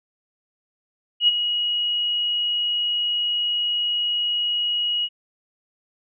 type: tone with ADSR envelope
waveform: sine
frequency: 2900 Hz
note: F#7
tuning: 35 cents flat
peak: -11 dBFS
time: 1.2-5.09 s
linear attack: 79 ms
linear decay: 24 ms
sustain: -9 dB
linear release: 50 ms
effects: none